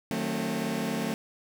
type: chord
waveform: sawtooth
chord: D# diminished seventh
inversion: none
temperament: just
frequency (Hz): 155.56 / 186.68 / 224 / 268.8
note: D#3 / F#3 / A3 / C4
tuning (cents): 0 / +16 / +31 / +47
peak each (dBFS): -33 / -31 / -27 / -31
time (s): 0.11-1.14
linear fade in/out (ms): 0
effects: none